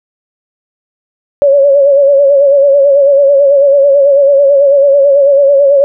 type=tone with vibrato; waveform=sine; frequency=560 Hz; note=C#5; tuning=18 cents sharp; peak=-3 dBFS; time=1.42-5.84 s; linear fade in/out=0 ms; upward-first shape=sine; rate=9.1 Hz; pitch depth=54 cents each way; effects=none